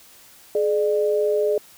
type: tone pair together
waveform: sine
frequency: 422.9 / 598.5 Hz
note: G#4 / D5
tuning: +31 / +33 cents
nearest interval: tritone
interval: 602 cents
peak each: -19 / -22 dBFS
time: 0.55-1.58 s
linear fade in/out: 2 ms
effects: white hiss -49 dBFS RMS until 1.77 s